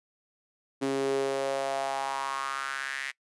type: tone with high-pass filter sweep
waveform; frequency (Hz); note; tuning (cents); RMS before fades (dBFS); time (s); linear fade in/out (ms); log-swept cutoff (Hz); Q
sawtooth; 136.1; C#3; -31; -31; 0.81-3.12; 20; 310 to 2000; 4.3
effects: noise-tail reverb RT60 0.1 s tail -23 dB re dry + resampled to 24000 Hz